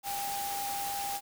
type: tone in noise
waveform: sine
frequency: 801 Hz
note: G5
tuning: 37 cents sharp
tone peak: -34 dBFS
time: 0.03-1.21 s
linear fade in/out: 50 ms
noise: white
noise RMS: -38 dBFS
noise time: 0.03-1.21 s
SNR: +1 dB
effects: none